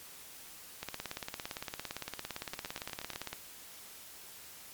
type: two click trains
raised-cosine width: 0.2 ms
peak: -20 / -24 dBFS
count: 45 / 6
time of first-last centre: 0.83-3.33 / 2.54-3.134 s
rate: 17.6 / 8.42 Hz
effects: white hiss -51 dBFS RMS until 4.73 s + MP3 96 kbps